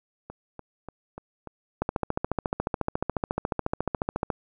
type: two click trains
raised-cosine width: 1 ms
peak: -24 / -11 dBFS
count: 5 / 36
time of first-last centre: 0.3-1.473 / 1.82-4.302 s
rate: 3.41 / 14.1 Hz
effects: none